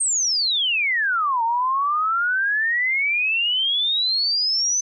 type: exponential two-way sweep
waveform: sine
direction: down then up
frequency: 8740 to 900 to 6160 Hz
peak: -18 dBFS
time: 0-4.81 s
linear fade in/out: 10 ms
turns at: 1.43 s
effects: none